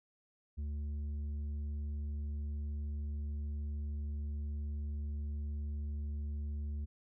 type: tone with tanh clipping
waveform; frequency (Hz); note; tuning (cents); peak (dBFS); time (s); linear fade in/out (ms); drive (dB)
sine; 73.42; D2; 0; -37; 0.57-6.86; 20; 6
effects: none